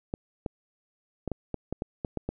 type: clicks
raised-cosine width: 2 ms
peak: -17 dBFS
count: 10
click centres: 0.139 / 0.462 / 1.277 / 1.317 / 1.543 / 1.726 / 1.821 / 2.048 / 2.173 / 2.29 s
effects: none